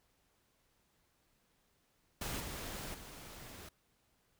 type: noise with level steps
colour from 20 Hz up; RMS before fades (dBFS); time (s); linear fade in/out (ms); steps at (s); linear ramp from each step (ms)
pink; -40 / -44 / -51; 2.21-3.69; 5; 2.4 / 2.94; 5
effects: pink hiss -75 dBFS RMS until 4.39 s